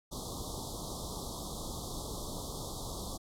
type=band-stop noise; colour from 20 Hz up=pink; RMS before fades=-40 dBFS; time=0.11-3.18 s; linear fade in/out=20 ms; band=1200 to 3400 Hz; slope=96 dB/octave; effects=low-pass 12000 Hz 12 dB/octave